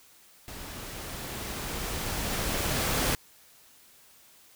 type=noise with level ramp; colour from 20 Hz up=pink; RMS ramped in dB=-42 to -26 dBFS; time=0.48-3.15 s; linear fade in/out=0 ms; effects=white hiss -57 dBFS RMS until 4.55 s